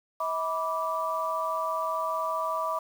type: tone cluster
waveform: sine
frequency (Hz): 643 / 983 / 1168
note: E5 / B5 / D6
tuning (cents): -43 / -8 / -10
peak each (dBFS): -32 / -32 / -30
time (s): 0.2-2.79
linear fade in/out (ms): 5
effects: 8-bit